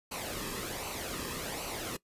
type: noise with flanger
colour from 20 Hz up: pink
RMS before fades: -38 dBFS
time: 0.11-1.97 s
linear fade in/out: 10 ms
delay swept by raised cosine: 0.57 to 1.41 ms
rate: 1.3 Hz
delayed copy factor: -0.6
effects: noise-tail reverb RT60 0.1 s tail -20 dB re dry + resampled to 32000 Hz